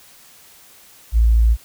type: tone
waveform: sine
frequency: 56.5 Hz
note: A1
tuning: 47 cents sharp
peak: -10 dBFS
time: 1.12-1.57 s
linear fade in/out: 50 ms
effects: white hiss -47 dBFS RMS until 1.64 s